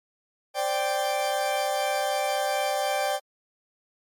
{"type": "chord", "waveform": "40% pulse", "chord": "C suspended second", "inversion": "none", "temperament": "equal", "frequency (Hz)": [523.3, 587.3, 784], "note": ["C5", "D5", "G5"], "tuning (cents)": [0, 0, 0], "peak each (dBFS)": [-32, -27, -26], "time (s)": [0.54, 3.2], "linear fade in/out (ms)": 50, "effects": ["MP3 64 kbps"]}